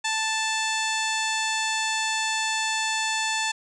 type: tone with low-pass filter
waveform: 15% pulse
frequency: 880 Hz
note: A5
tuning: in tune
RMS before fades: -26 dBFS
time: 0.04-3.52 s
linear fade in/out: 10 ms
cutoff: 6400 Hz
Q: 8.5
effects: none